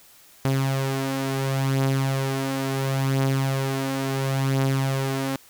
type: beating tone pair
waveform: sawtooth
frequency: 134.3 / 135.02 Hz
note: C3 / C#3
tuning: +46 / -45 cents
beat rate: 0.72 Hz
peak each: -24 / -19 dBFS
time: 0.45-5.36 s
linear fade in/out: 0 ms
effects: white hiss -52 dBFS RMS until 5.49 s